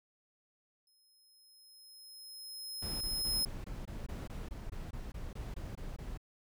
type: tone with exponential growth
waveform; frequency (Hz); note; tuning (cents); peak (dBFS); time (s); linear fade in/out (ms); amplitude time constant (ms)
sawtooth; 5140; E8; -45; -27; 0.87-3.45; 2; 560
type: noise bursts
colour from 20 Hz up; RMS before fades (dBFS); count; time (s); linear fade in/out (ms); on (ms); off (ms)
brown; -42; 16; 2.82-6.175; 5; 190; 21
effects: none